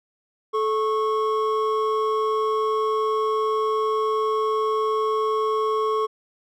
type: tone pair together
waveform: triangle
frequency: 434.8 / 1097.5 Hz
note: A4 / C#6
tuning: -21 / -18 cents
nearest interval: octave + major third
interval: 1603 cents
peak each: -20 / -22 dBFS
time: 0.53-6.07 s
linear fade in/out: 20 ms
effects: none